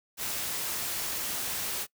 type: noise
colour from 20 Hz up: white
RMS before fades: -33 dBFS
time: 0.17-1.87 s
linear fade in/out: 50 ms
effects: noise-tail reverb RT60 0.1 s tail -22 dB re dry